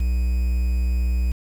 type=tone with quantisation; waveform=triangle; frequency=61.1 Hz; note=B1; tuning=18 cents flat; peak=-16 dBFS; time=0-1.32 s; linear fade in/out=5 ms; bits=7; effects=none